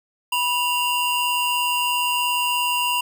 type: tone pair together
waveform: square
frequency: 980 / 2783 Hz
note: B5 / F7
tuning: -14 / -7 cents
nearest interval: octave + tritone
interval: 1807 cents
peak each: -23 dBFS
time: 0.32-3.01 s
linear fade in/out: 5 ms
effects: none